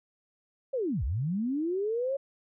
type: linear two-way sweep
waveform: sine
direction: down then up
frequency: 560 to 54.2 to 560 Hz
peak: -27 dBFS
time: 0.73-2.17 s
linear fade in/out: 10 ms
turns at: 1.04 s
effects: none